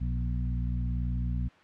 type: harmonic tone with a mistuned harmonic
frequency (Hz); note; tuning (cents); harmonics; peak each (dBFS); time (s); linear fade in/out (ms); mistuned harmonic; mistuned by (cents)
60.9; B1; -24; 1 / 2 / 3 / 4; -29 / -33 / -38 / -41; 0-1.49; 20; 3; -28
effects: white hiss -56 dBFS RMS until 1.63 s + low-pass 2000 Hz 12 dB/octave